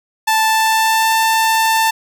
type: tone with pitch glide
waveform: sawtooth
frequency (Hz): 880 to 890.7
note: A5 to A5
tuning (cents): 0 to +21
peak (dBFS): -8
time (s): 0.27-1.91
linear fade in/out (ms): 10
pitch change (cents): +21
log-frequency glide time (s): 0.44-1.14
effects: 8-bit